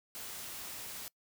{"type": "noise", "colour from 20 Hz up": "white", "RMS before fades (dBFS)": -44, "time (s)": [0.15, 1.08], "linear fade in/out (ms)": 0, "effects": ["noise-tail reverb RT60 0.1 s tail -23 dB re dry"]}